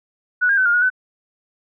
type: tone with pitch steps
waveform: sine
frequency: 1474 / 1614 / 1518 / 1413 / 1450 / 1508 Hz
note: F#6 / G#6 / F#6 / F6 / F#6 / F#6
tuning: -7 / -50 / +44 / +20 / -35 / +32 cents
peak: -13 dBFS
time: 0.41-0.902 s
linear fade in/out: 20 ms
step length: 82 ms
effects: none